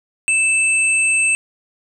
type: tone pair together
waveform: sine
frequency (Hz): 2637 / 8366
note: E7 / C9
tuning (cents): 0 / -1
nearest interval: octave + minor sixth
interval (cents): 1999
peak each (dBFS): -14 / -19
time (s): 0.28-1.35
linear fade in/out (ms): 0
effects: none